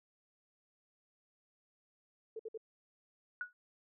sine tone bursts, 443.6 Hz, A4, 14 cents sharp, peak -40 dBFS, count 3, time 2.36-2.576 s, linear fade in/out 5 ms, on 34 ms, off 57 ms
sine tone with exponential decay, 1462 Hz, F#6, 21 cents flat, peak -33 dBFS, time 3.41-3.53 s, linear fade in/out 1 ms, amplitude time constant 25 ms
effects none

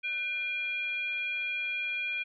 sine tone with frequency modulation, 2407 Hz, D7, 42 cents sharp, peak -30 dBFS, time 0.03-2.24 s, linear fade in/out 20 ms, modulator 896 Hz, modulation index 0.47, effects none

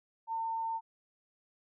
sine tone, 904 Hz, A5, 47 cents sharp, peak -32 dBFS, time 0.27-0.81 s, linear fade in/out 50 ms, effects none

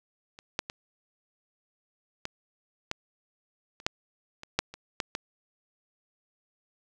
clicks, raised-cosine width 0.2 ms, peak -29 / -10 / -19 / -16 / -13 / -30 / -8 / -24 / -6 / -25 / -11 / -14 dBFS, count 12, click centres 0.389 / 0.591 / 0.699 / 2.254 / 2.914 / 3.801 / 3.865 / 4.434 / 4.59 / 4.74 / 5.002 / 5.151 s, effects none

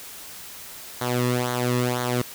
sawtooth tone with flanger, 123.47 Hz, B2, in tune, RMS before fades -24 dBFS, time 1.01-2.22 s, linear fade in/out 5 ms, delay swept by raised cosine 0.38 to 1.34 ms, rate 2 Hz, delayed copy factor -0.75, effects white hiss -40 dBFS RMS until 2.34 s

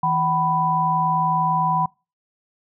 sine tone cluster, 163.1 / 759 / 990 Hz, E3 / F#5 / B5, -18 / +44 / +4 cents, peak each -25 / -24 / -19 dBFS, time 0.03-1.86 s, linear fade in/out 5 ms, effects noise-tail reverb RT60 0.3 s tail -25 dB re dry

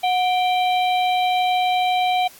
harmonic tone with a mistuned harmonic, 784 Hz, G5, in tune, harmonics 1 / 3 / 4 / 5, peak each -17 / -27 / -29 / -31 dBFS, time 0.03-2.28 s, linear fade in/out 10 ms, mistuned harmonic 1, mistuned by -120 cents, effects white hiss -46 dBFS RMS until 2.39 s + AAC 64 kbps

